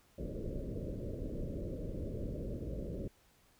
pink low-pass noise, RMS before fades -40 dBFS, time 0.18-3.08 s, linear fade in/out 5 ms, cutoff 600 Hz, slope 96 dB/octave, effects pink hiss -68 dBFS RMS until 3.59 s

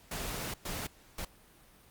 pink noise bursts at uneven times, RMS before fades -38 dBFS, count 3, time 0.11-0.54 / 0.65-0.87 / 1.18-1.25 s, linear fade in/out 5 ms, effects pink hiss -60 dBFS RMS until 1.9 s + Opus 48 kbps

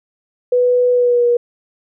sine tone with pitch glide, 493.9 to 479.6 Hz, B4 to A#4, 0 to +49 cents, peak -10 dBFS, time 0.52-1.37 s, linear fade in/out 5 ms, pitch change -51 cents, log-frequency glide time 0.92-1.26 s, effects none

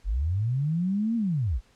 sine linear two-way sweep, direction up then down, 41.2 to 236 to 41.2 Hz, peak -23 dBFS, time 0.04-1.61 s, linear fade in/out 50 ms, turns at 1.16 s, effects pink hiss -62 dBFS RMS until 1.75 s + low-pass 8000 Hz 12 dB/octave

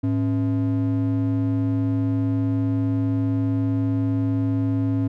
triangle ring-modulated tone, 190 Hz, F#3, 46 cents sharp, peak -14 dBFS, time 0.03-5.08 s, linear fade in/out 10 ms, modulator 82.4 Hz, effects none

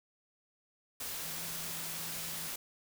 sine tone in noise, 164.81 Hz, E3, in tune, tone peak -51 dBFS, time 1.23-2.48 s, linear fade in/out 5 ms, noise white, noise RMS -40 dBFS, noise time 1-2.56 s, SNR -14 dB, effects none

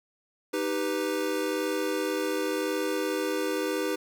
square chord, Eb augmented, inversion none, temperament equal, 311.1 / 392 / 493.9 Hz, Eb4 / G4 / B4, 0 / 0 / 0 cents, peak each -32 dBFS, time 0.53-3.96 s, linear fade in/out 10 ms, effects 10-bit

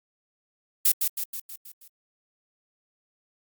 violet noise with echo, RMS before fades -19 dBFS, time 0.85-0.92 s, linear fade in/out 5 ms, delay 160 ms, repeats 6, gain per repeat -5 dB, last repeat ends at 1.88 s, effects Opus 48 kbps

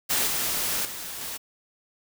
white noise with level steps, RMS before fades -24 / -27 / -36 / -34 dBFS, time 0.09-1.38 s, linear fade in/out 20 ms, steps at 0.27 / 0.85 / 1.21 s, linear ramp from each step 2 ms, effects none

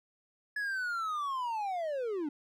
triangle linear sweep, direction down, 1708 to 277.6 Hz, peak -30 dBFS, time 0.56-2.29 s, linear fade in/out 5 ms, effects none

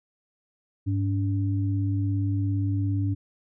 sine tone pair together, 101.29 / 286.5 Hz, G#2 / D4, -43 / -43 cents, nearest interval octave + tritone, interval 1800 cents, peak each -23 / -30 dBFS, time 0.86-3.15 s, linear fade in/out 20 ms, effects none

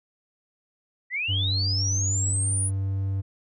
sine linear sweep, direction up, 1900 to 9956 Hz, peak -25 dBFS, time 1.1-2.71 s, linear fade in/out 50 ms
triangle tone with pitch glide, 96.3 to 97.14 Hz, G2 to G2, -30 to -15 cents, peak -22 dBFS, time 1.28-3.22 s, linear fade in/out 20 ms, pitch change +15 cents, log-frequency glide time 1.83-3 s
effects none

